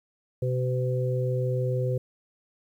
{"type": "harmonic tone", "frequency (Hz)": 126.8, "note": "B2", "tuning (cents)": 46, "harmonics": [1, 3, 4], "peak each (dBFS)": [-25, -33, -30], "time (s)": [0.42, 1.98], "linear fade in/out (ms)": 5, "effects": ["10-bit"]}